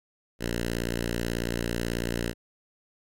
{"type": "tone with notch filter", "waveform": "5% pulse", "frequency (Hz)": 58.27, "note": "A#1", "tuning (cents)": 0, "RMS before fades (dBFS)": -30, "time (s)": [0.39, 2.34], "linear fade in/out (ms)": 50, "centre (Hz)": 760, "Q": 1.2, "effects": ["AAC 64 kbps"]}